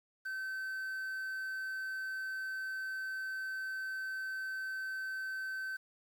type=tone with quantisation; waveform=triangle; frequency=1538 Hz; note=G6; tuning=33 cents flat; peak=-35 dBFS; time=0.25-5.77 s; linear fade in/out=10 ms; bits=10; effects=none